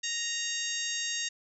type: harmonic tone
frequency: 932.3 Hz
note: A#5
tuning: in tune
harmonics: 2 / 3 / 4 / 5 / 6 / 7 / 8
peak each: -38 / -38 / -37 / -41 / -41 / -36 / -41 dBFS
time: 0.03-1.29 s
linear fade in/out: 10 ms
effects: none